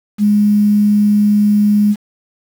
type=tone with quantisation; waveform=sine; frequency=207.7 Hz; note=G#3; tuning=in tune; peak=-8 dBFS; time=0.18-1.96 s; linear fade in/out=50 ms; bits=6; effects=none